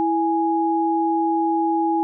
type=tone pair together; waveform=sine; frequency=329.6 / 830.6 Hz; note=E4 / G#5; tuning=0 / 0 cents; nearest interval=octave + major third; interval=1600 cents; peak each=-20 dBFS; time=0-2.03 s; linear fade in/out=0 ms; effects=none